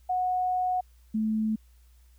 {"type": "tone pair in turn", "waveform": "sine", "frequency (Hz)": [733, 217.9], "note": ["F#5", "A3"], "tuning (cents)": [-16, -17], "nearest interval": "octave + major sixth", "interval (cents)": 2101, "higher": "first", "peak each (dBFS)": -24, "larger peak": "neither", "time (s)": [[0.09, 0.81], [1.14, 1.56]], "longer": "first", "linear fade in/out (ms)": 10, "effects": ["added 60 Hz sine -54 dBFS peak until 2.18 s", "white hiss -68 dBFS RMS until 2.18 s"]}